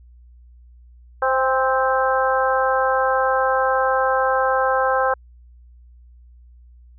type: harmonic tone with a mistuned harmonic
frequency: 261.6 Hz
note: C4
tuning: in tune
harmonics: 2 / 3 / 4 / 5 / 6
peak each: -20 / -22 / -23 / -24 / -25 dBFS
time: 1.22-5.14 s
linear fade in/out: 5 ms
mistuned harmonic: 3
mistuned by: +26 cents
effects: added 60 Hz sine -44 dBFS peak until 6.98 s